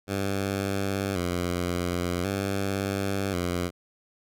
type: tone with vibrato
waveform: 10% pulse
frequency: 93.1 Hz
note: F#2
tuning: 11 cents sharp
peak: -18 dBFS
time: 0.07-3.71 s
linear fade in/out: 50 ms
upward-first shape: square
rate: 0.46 Hz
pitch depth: 90 cents each way
effects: none